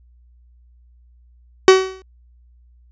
45% pulse tone with exponential decay, 378 Hz, F#4, 37 cents sharp, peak -3 dBFS, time 1.68-2.02 s, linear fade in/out 1 ms, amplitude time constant 72 ms, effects added 60 Hz sine -48 dBFS peak until 2.91 s + resampled to 16000 Hz

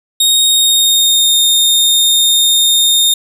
sawtooth tone with pitch glide, 3729 to 3669 Hz, A#7 to A#7, 0 to -28 cents, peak -5 dBFS, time 0.2-3.14 s, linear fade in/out 5 ms, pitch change -28 cents, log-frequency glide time 0.45-1.37 s, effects none

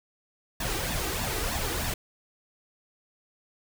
pink noise with flanger, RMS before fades -30 dBFS, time 0.6-1.94 s, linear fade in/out 5 ms, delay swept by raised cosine 1.1 to 2.6 ms, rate 3.2 Hz, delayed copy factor +0.6, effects none

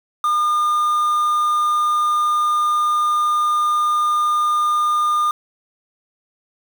triangle tone with quantisation, 1211 Hz, D#6, 47 cents flat, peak -13 dBFS, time 0.24-5.31 s, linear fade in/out 2 ms, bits 6, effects none

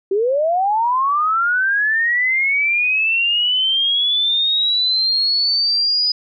sine linear sweep, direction up, 374.1 to 4978 Hz, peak -14 dBFS, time 0.11-6.12 s, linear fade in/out 5 ms, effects none

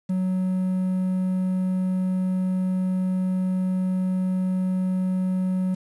triangle tone with quantisation, 185.5 Hz, F#3, 5 cents sharp, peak -19 dBFS, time 0.09-5.75 s, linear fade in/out 10 ms, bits 8, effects resampled to 22050 Hz

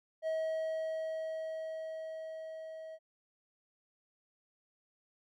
triangle tone with level ramp, 639 Hz, D#5, 46 cents sharp, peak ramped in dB -29 to -42 dBFS, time 0.22-2.99 s, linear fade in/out 50 ms, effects none

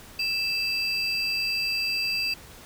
triangle tone pair together, 2637 / 4750 Hz, E7 / D8, 0 / +19 cents, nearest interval minor seventh, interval 1019 cents, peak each -26 dBFS, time 0.19-2.34 s, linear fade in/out 5 ms, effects pink hiss -47 dBFS RMS until 2.65 s

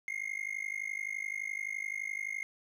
triangle tone with amplitude modulation, 2130 Hz, C7, 30 cents sharp, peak -29 dBFS, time 0.08-2.43 s, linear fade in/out 0 ms, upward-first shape sine, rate 51.7 Hz, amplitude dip 100%, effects none

